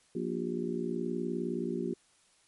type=harmonic tone with a mistuned harmonic; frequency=59.1 Hz; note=A#1; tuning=24 cents sharp; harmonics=3 / 4 / 5 / 6 / 7; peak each=-38 / -36 / -41 / -36 / -38 dBFS; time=0.15-1.94 s; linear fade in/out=5 ms; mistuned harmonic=7; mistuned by=-80 cents; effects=white hiss -66 dBFS RMS until 2.47 s + MP3 48 kbps